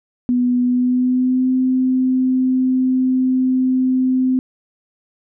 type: tone with pitch glide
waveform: sine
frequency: 246.9 to 257.5 Hz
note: B3 to C4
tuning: 0 to -28 cents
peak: -13 dBFS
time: 0.29-4.39 s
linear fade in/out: 0 ms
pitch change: +72 cents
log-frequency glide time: 0.63-1.5 s
effects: none